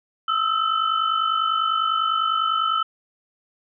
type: tone cluster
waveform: sine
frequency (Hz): 1279 / 1329 / 3035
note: D#6 / E6 / F#7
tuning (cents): +47 / +14 / +43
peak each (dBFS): -24 / -21 / -28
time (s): 0.28-2.83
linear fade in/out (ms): 5
effects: none